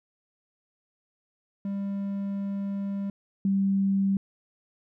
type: tone pair in turn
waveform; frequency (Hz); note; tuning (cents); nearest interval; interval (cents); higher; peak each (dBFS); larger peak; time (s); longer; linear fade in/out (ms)
triangle / sine; 198.5 / 195.43; G3 / G3; +22 / -5; unison; 27; first; -26 / -21; second; 1.65-3.1 / 3.45-4.17; first; 2
effects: none